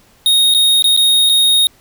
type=tone with dropouts; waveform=square; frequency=3729 Hz; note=A#7; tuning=in tune; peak=-9 dBFS; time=0.26-1.67 s; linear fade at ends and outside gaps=1 ms; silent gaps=0.54-0.547 / 0.823-0.842 / 0.965-0.974 / 1.292-1.296 s; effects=pink hiss -50 dBFS RMS until 1.8 s